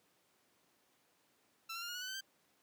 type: tone with pitch steps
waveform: 15% pulse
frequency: 1339 / 1369.5 / 1400.7 / 1432.6 / 1465.3 / 1498.6 / 1532.8 / 1567.7 Hz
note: E6 / F6 / F6 / F6 / F#6 / F#6 / G6 / G6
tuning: +27 / -34 / +5 / +44 / -17 / +22 / -39 / 0 cents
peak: -35 dBFS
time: 1.69-2.21 s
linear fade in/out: 10 ms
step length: 65 ms
effects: pink hiss -73 dBFS RMS until 2.62 s + high-pass 200 Hz 12 dB/octave